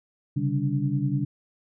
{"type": "tone cluster", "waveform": "sine", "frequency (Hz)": [133.2, 143.3, 197.3, 289.7], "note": ["C3", "D3", "G3", "D4"], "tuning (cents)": [31, -42, 11, -24], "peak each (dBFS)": [-27, -26, -31, -30], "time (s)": [0.36, 1.25], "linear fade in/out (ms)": 10, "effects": []}